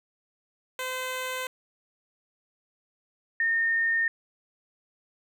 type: tone pair in turn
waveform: 10% pulse / sine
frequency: 513 / 1828.1 Hz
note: C5 / A#6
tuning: -34 / -34 cents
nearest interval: octave + minor seventh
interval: 2200 cents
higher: second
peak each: -22 dBFS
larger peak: neither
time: 0.79-1.47 / 3.4-4.08 s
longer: neither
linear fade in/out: 2 ms
effects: none